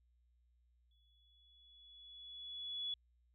sine tone with exponential growth, 3400 Hz, G#7, 40 cents sharp, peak -37 dBFS, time 0.91-2.94 s, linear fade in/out 2 ms, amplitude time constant 440 ms, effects added 60 Hz sine -70 dBFS peak until 3.34 s

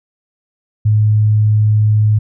sine tone, 106.8 Hz, G#2, 49 cents sharp, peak -8 dBFS, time 0.85-2.19 s, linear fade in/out 10 ms, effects none

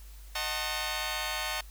10% pulse chord, D# diminished seventh, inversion none, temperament just, 622.3 / 746.7 / 896 / 1075.3 Hz, D#5 / F#5 / A5 / C6, 0 / +16 / +31 / +47 cents, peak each -29 / -29 / -28 / -29 dBFS, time 0.35-1.61 s, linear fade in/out 5 ms, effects added 50 Hz sine -45 dBFS peak until 1.7 s + white hiss -57 dBFS RMS until 1.7 s

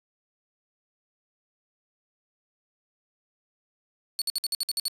sawtooth tone bursts, 4430 Hz, C#8, 2 cents flat, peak -22 dBFS, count 9, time 4.19-4.881 s, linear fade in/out 0 ms, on 27 ms, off 56 ms, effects resampled to 32000 Hz

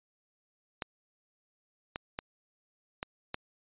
clicks, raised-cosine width 0.3 ms, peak -18 dBFS, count 5, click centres 0.822 / 1.959 / 2.189 / 3.029 / 3.344 s, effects resampled to 8000 Hz

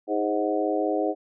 harmonic tone with a mistuned harmonic, 105.2 Hz, G#2, 23 cents sharp, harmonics 3 / 4 / 5 / 6 / 7, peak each -27 / -28 / -29 / -30 / -30 dBFS, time 0.07-1.15 s, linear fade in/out 50 ms, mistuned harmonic 4, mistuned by -41 cents, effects none

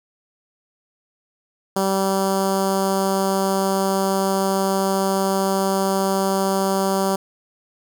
10% pulse tone with notch filter, 193.4 Hz, G3, 23 cents flat, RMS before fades -20 dBFS, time 1.76-7.16 s, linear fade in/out 5 ms, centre 2500 Hz, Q 0.77, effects none

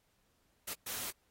white noise bursts at uneven times, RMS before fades -40 dBFS, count 2, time 0.67-0.74 / 0.86-1.11 s, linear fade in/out 10 ms, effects pink hiss -75 dBFS RMS until 1.3 s + AAC 48 kbps

